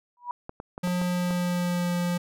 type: tone with exponential growth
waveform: sine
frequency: 972 Hz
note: B5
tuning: 28 cents flat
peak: -25 dBFS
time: 0.17-0.31 s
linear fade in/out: 1 ms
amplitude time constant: 29 ms
type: clicks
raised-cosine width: 1 ms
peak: -22 dBFS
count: 6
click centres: 0.494 / 0.601 / 0.779 / 0.874 / 1.016 / 1.308 s
type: tone with pitch glide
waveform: square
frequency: 178.8 to 175.63 Hz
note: F3 to F3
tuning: +41 to +10 cents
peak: -25 dBFS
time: 0.83-2.18 s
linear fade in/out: 10 ms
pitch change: -31 cents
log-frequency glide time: 1.03-1.96 s
effects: none